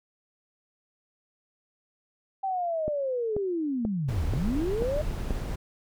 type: linear two-way sweep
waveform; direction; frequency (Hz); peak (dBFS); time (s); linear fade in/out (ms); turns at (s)
sine; down then up; 784 to 60.9 to 620; -26; 2.43-5.02; 10; 4.26
type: click train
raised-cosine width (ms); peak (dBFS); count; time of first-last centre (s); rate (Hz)
2; -18; 6; 2.88-5.307; 2.06
type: noise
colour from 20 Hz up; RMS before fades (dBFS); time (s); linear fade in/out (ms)
brown; -31; 4.08-5.56; 10
effects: none